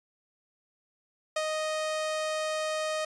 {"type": "tone with ADSR envelope", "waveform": "sawtooth", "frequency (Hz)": 622.3, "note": "D#5", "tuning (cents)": 0, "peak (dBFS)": -22, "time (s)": [1.36, 3.05], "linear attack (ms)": 6, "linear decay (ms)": 47, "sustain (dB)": -3, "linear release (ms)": 5, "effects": ["resampled to 22050 Hz"]}